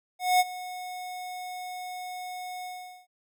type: tone with ADSR envelope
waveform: square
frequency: 730 Hz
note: F#5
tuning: 24 cents flat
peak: -18 dBFS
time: 0.19-3.07 s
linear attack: 210 ms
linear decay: 34 ms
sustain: -18 dB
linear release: 420 ms
effects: none